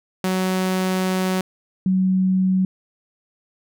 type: tone pair in turn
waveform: sawtooth / sine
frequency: 186.4 / 187.31 Hz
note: F#3 / F#3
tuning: +13 / +22 cents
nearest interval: unison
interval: 9 cents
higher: second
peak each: -15 dBFS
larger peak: neither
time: 0.24-1.41 / 1.86-2.65 s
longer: first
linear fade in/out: 2 ms
effects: none